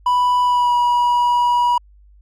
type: tone with pitch glide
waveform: triangle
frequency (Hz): 987.8 to 968.6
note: B5 to B5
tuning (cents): 0 to -34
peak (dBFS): -11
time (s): 0.06-1.78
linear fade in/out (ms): 5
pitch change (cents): -34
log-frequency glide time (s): 0.43-0.74
effects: added 50 Hz sine -45 dBFS peak until 2.21 s